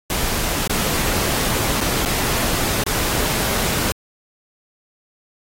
pink noise with dropouts, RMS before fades -21 dBFS, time 0.1-3.92 s, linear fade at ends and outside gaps 1 ms, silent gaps 0.675-0.696 / 1.807-1.811 / 2.051-2.058 / 2.837-2.864 s, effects AAC 48 kbps

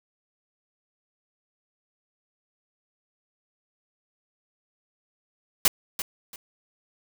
white noise with echo, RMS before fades -18 dBFS, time 5.65-5.68 s, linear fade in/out 2 ms, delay 340 ms, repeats 2, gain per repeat -12 dB, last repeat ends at 6.36 s, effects none

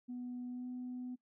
sine tone with pitch glide, 246.9 to 249.9 Hz, B3 to B3, 0 to +21 cents, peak -39 dBFS, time 0.08-1.16 s, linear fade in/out 20 ms, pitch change +21 cents, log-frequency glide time 0.48-0.67 s, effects noise-tail reverb RT60 0.1 s tail -19 dB re dry + tanh soft clip ceiling -37 dBFS

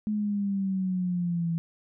sine exponential sweep, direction down, 213.7 to 164.9 Hz, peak -25 dBFS, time 0.07-1.58 s, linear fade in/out 0 ms, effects none

